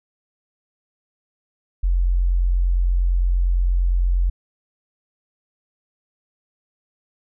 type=tone; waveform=sine; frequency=44.35 Hz; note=F1; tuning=27 cents sharp; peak=-15 dBFS; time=1.83-4.3 s; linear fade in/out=10 ms; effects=none